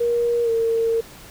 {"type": "tone with pitch glide", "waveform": "sine", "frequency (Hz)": [473.5, 456.1], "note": ["A#4", "A#4"], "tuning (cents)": [27, -38], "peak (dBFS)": -17, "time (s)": [0, 1.01], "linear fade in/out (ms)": 10, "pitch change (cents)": -65, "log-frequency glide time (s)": [0.43, 0.5], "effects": ["pink hiss -43 dBFS RMS until 1.3 s"]}